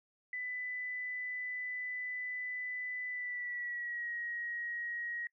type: tone with pitch glide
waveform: sine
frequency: 1996 to 1892.7 Hz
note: B6 to A#6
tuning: +18 to +26 cents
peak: -37 dBFS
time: 0.33-5.27 s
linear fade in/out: 2 ms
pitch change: -92 cents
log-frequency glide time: 3.08-4.1 s
effects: noise-tail reverb RT60 0.1 s tail -23 dB re dry